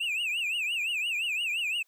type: tone with vibrato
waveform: triangle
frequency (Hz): 2637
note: E7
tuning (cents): 0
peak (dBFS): -26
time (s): 0-1.83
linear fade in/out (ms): 10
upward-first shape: triangle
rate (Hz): 5.8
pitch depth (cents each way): 200
effects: white hiss -71 dBFS RMS until 1.87 s + high-pass 400 Hz 12 dB/octave